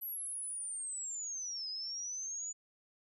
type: linear two-way sweep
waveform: sine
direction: down then up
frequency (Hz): 11840 to 4978 to 6970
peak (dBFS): -38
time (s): 0.01-2.53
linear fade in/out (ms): 20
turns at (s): 1.69
effects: none